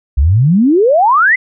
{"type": "exponential sweep", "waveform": "sine", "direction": "up", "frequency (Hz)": [61.74, 2093], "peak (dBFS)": -6, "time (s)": [0.17, 1.36], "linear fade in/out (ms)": 10, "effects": []}